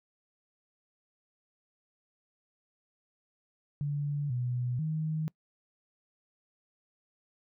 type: tone with pitch steps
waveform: sine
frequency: 144.8 / 123.6 / 156.6 Hz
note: D3 / B2 / D#3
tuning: -24 / +2 / +11 cents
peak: -29 dBFS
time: 3.81-5.28 s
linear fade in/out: 0 ms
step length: 490 ms
effects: noise-tail reverb RT60 0.1 s tail -24 dB re dry